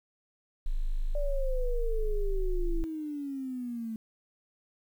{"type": "tone", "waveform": "sine", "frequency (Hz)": 25.96, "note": "G#0", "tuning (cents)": 0, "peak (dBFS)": -26, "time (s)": [0.66, 2.84], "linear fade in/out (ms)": 0}
{"type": "exponential sweep", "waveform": "sine", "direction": "down", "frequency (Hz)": [590, 219.4], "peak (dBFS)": -33, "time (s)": [1.15, 3.96], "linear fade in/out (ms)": 2}
{"effects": ["10-bit"]}